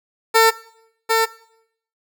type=tone with echo; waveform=15% pulse; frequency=450.2 Hz; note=A4; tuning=40 cents sharp; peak=-4 dBFS; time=0.34-0.51 s; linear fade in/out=20 ms; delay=750 ms; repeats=1; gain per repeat=-4 dB; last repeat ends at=1.26 s; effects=noise-tail reverb RT60 0.7 s tail -19 dB re dry